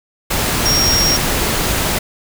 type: tone in noise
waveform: sine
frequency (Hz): 5588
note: F8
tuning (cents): 0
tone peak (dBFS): -13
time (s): 0.65-1.17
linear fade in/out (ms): 10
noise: pink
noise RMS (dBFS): -17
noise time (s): 0.3-1.99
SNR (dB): +1
effects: none